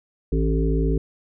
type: harmonic tone with a mistuned harmonic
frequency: 55 Hz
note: A1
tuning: in tune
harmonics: 1 / 3 / 5 / 7 / 8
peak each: -20 / -25 / -27 / -28 / -29 dBFS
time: 0.32-0.98 s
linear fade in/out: 5 ms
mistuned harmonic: 3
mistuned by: -65 cents
effects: none